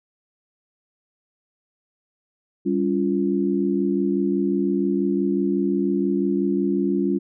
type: tone cluster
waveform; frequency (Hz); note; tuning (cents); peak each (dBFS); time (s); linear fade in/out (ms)
sine; 197.4 / 282.3 / 348.1; G3 / C#4 / F4; +12 / +32 / -6; -23; 2.65-7.19; 20
effects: none